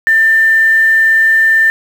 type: tone with quantisation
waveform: sine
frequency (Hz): 1789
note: A6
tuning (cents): +28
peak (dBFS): -6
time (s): 0.07-1.7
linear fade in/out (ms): 0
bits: 5
effects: none